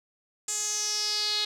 sawtooth tone with band-pass filter sweep, 420.6 Hz, G#4, 22 cents sharp, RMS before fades -29 dBFS, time 0.48-1.45 s, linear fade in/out 5 ms, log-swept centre 7400 to 4000 Hz, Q 6.1, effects none

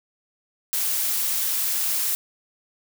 blue noise, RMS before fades -24 dBFS, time 0.73-2.15 s, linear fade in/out 0 ms, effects none

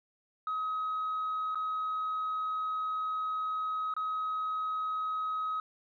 sine tone with dropouts, 1269 Hz, D#6, 34 cents sharp, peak -29 dBFS, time 0.47-5.6 s, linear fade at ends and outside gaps 2 ms, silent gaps 1.547-1.555 / 3.939-3.965 s, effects tanh soft clip ceiling -28 dBFS

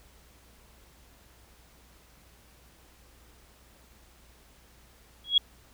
sine tone with exponential growth, 3322 Hz, G#7, in tune, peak -14 dBFS, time 5.24-5.38 s, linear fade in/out 5 ms, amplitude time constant 30 ms, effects added 60 Hz sine -59 dBFS peak until 5.73 s + pink hiss -59 dBFS RMS until 5.73 s

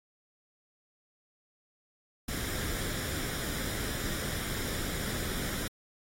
pink noise with comb filter, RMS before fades -35 dBFS, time 2.28-5.68 s, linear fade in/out 5 ms, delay 0.56 ms, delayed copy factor +0.5, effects AAC 48 kbps

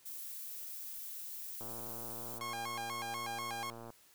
violet noise, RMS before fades -45 dBFS, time 0.05-2.39 s, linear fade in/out 10 ms
click train, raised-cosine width 1 ms, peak -35 dBFS, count 267, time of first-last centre 1.61-3.903 s, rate 116 Hz
sawtooth tone with vibrato, 935 Hz, A#5, 5 cents sharp, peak -35 dBFS, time 2.41-3.7 s, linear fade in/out 0 ms, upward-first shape square, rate 4.1 Hz, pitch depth 260 cents each way
effects white hiss -64 dBFS RMS until 4.14 s

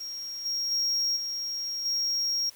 triangle tone with level steps, 5588 Hz, F8, in tune, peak -33 / -26 / -23 / -29 / -24 dBFS, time 0-2.5 s, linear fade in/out 10 ms, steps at 0.45 / 0.71 / 1.16 / 1.85 s, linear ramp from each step 10 ms, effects white hiss -54 dBFS RMS until 2.55 s

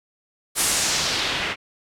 white noise with low-pass filter sweep, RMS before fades -23 dBFS, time 0.55-1.56 s, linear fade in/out 50 ms, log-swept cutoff 11000 to 2300 Hz, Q 1.5, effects none

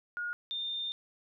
sine tone pair in turn, 1435 / 3616 Hz, F6 / A7, +47 / +47 cents, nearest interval octave + major third, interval 1600 cents, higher second, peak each -33 / -33 dBFS, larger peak neither, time 0.17-0.33 / 0.51-0.92 s, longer second, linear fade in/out 0 ms, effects none

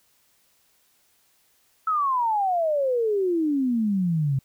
sine exponential sweep, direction down, 1318.5 to 130.81 Hz, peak -20 dBFS, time 1.87-4.39 s, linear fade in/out 5 ms, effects white hiss -64 dBFS RMS until 4.44 s

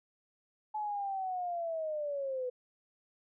sine linear sweep, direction down, 860 to 493.9 Hz, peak -33 dBFS, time 0.74-2.5 s, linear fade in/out 10 ms, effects none

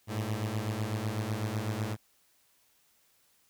sawtooth beating tone pair, 103.83 / 111.83 Hz, G#2 / A2, 0 / +29 cents, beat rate 8 Hz, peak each -30 dBFS, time 0.07-1.97 s, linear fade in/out 50 ms, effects white hiss -68 dBFS RMS until 3.49 s

